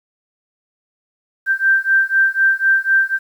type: beating tone pair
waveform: sine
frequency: 1568 / 1572 Hz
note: G6 / G6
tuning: 0 / +4 cents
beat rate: 4 Hz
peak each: -15 dBFS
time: 1.46-3.19 s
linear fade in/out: 50 ms
effects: 8-bit

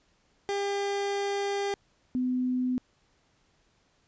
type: tone pair in turn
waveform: 30% pulse / sine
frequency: 400.8 / 252.5 Hz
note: G4 / B3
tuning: +38 / +39 cents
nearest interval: minor sixth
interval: 799 cents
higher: first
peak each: -25 dBFS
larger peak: neither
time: 0.49-1.74 / 2.15-2.78 s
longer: first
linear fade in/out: 0 ms
effects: pink hiss -68 dBFS RMS until 4.07 s + resampled to 16000 Hz

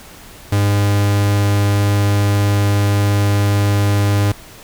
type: tone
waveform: 45% pulse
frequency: 101.7 Hz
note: G#2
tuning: 36 cents flat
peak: -12 dBFS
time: 0.52-4.32 s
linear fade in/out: 5 ms
effects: pink hiss -39 dBFS RMS until 4.63 s

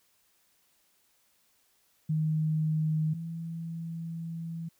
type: tone pair in turn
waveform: sine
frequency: 156.1 / 165.38 Hz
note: D#3 / E3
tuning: +6 / +6 cents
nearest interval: minor second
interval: 100 cents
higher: second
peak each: -25 / -34 dBFS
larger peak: first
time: 2.09-3.14 / 3.14-4.69 s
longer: second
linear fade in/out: 10 ms
effects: white hiss -69 dBFS RMS until 4.79 s

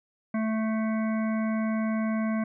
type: harmonic tone with a mistuned harmonic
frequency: 220 Hz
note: A3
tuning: in tune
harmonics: 1 / 3 / 5 / 7 / 9 / 10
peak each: -25 / -35 / -39 / -42 / -44 / -45 dBFS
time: 0.34-2.44 s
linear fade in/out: 5 ms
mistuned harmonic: 10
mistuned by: +17 cents
effects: none

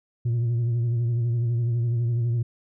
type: tone with vibrato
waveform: sine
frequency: 118.1 Hz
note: A#2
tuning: 23 cents sharp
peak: -18 dBFS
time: 0.25-2.43 s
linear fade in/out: 10 ms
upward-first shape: triangle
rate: 12 Hz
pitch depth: 57 cents each way
effects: tanh soft clip ceiling -20 dBFS

